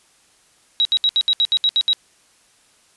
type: tone bursts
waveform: sine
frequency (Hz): 3855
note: B7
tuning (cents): -43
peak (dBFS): -13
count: 10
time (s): 0.8-1.931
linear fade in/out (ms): 0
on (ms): 51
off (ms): 69
effects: white hiss -56 dBFS RMS until 2.96 s + resampled to 24000 Hz